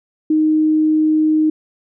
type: tone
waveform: sine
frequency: 310.5 Hz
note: D#4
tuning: 3 cents flat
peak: -11 dBFS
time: 0.3-1.5 s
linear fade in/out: 5 ms
effects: none